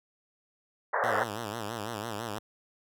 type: band-pass noise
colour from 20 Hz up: pink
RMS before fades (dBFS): -28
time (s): 0.93-1.24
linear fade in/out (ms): 10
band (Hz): 440 to 1900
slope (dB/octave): 96
type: tone with vibrato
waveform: 5% pulse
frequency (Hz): 110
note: A2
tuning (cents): 0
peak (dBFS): -23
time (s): 1.03-2.39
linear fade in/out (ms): 10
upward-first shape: sine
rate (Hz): 6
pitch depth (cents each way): 140
effects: none